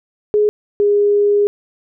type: tone pair in turn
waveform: sine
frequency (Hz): 419.3 / 410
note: G#4 / G#4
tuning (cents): +17 / -22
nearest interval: unison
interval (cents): 39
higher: first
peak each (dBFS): -10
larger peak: neither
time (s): 0.34-0.49 / 0.8-1.47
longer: second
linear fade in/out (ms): 0
effects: none